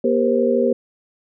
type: tone cluster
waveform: sine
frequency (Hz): 239.9 / 396.5 / 475 / 528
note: A#3 / G4 / A#4 / C5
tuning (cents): +50 / +20 / +33 / +16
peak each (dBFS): -20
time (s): 0.04-0.73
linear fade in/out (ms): 5
effects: none